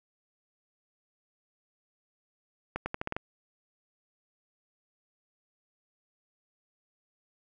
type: accelerating click train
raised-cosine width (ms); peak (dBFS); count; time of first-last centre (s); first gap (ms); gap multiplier
0.5; -17; 7; 2.76-3.165; 100; 0.84
effects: none